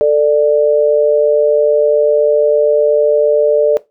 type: tone pair together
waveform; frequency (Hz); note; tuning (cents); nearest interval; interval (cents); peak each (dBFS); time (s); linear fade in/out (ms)
sine; 443.5 / 592; A4 / D5; +14 / +14; perfect fourth; 500; -10; 0.01-3.77; 0
effects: noise-tail reverb RT60 0.2 s tail -18 dB re dry